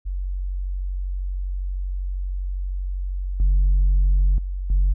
sine tone with level steps, 46.32 Hz, F#1, 3 cents sharp, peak -23 / -12 / -24 / -13 dBFS, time 0.05-4.94 s, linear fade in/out 20 ms, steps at 3.4 / 4.38 / 4.7 s, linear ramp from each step 2 ms, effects tanh soft clip ceiling -12 dBFS

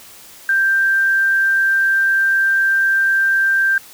sine tone, 1576 Hz, G6, 9 cents sharp, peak -12 dBFS, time 0.49-3.78 s, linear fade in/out 2 ms, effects white hiss -41 dBFS RMS until 3.93 s

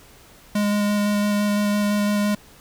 square tone with vibrato, 206.3 Hz, G#3, 11 cents flat, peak -19 dBFS, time 0.55-2.35 s, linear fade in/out 5 ms, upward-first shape square, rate 5.9 Hz, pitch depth 8 cents each way, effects pink hiss -49 dBFS RMS until 2.6 s

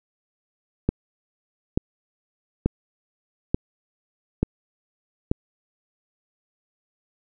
click train, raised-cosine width 3 ms, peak -6 dBFS, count 6, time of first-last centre 0.89-5.315 s, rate 1.13 Hz, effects none

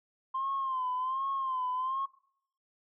sine tone with vibrato, 1046.5 Hz, C6, in tune, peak -29 dBFS, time 0.34-2.06 s, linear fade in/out 10 ms, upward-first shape sine, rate 1.3 Hz, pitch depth 73 cents each way, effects noise-tail reverb RT60 0.7 s tail -22 dB re dry + tanh soft clip ceiling -25 dBFS

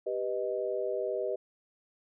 sine chord, G augmented, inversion none, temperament equal, 392 / 493.9 / 622.3 Hz, G4 / B4 / D#5, 0 / 0 / 0 cents, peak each -34 dBFS, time 0.06-1.36 s, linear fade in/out 10 ms, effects none

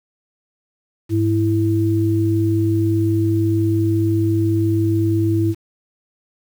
sine tone pair together, 103.82 / 329.6 Hz, G#2 / E4, 0 / 0 cents, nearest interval octave + minor sixth, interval 2000 cents, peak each -17 dBFS, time 1.09-5.55 s, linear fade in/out 50 ms, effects 7-bit

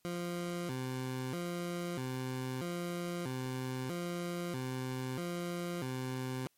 20% pulse tone with vibrato, 150 Hz, D3, 37 cents sharp, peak -31 dBFS, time 0.05-6.47 s, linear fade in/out 0 ms, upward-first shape square, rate 0.78 Hz, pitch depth 260 cents each way, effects white hiss -74 dBFS RMS until 6.57 s + MP3 64 kbps

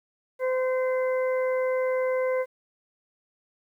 harmonic tone, 514 Hz, C5, 31 cents flat, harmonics 1 / 2 / 3 / 4, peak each -23 / -35 / -40 / -37 dBFS, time 0.39-2.46 s, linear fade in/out 50 ms, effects 10-bit

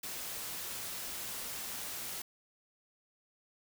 white noise, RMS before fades -41 dBFS, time 0.03-2.22 s, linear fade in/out 5 ms, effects none

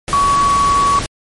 sine tone in noise, 1125 Hz, C#6, 25 cents sharp, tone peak -10 dBFS, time 0.13-0.99 s, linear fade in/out 0 ms, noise pink, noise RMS -22 dBFS, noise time 0.08-1.06 s, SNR +9 dB, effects MP3 48 kbps

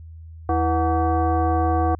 sine tone with frequency modulation, 327.2 Hz, E4, 13 cents flat, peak -17 dBFS, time 0.49-1.95 s, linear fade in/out 2 ms, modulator 408 Hz, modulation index 1.6, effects added 81 Hz sine -37 dBFS peak until 1.99 s

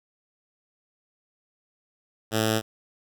5% pulse tone with notch filter, 109.9 Hz, A2, 2 cents flat, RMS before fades -24 dBFS, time 2.31-2.62 s, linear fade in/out 50 ms, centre 1000 Hz, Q 1.3, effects none

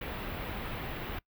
pink band-stop noise, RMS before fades -38 dBFS, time 0.01-1.19 s, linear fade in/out 5 ms, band 3300 to 16000 Hz, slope 24 dB/octave, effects noise-tail reverb RT60 0.1 s tail -22 dB re dry

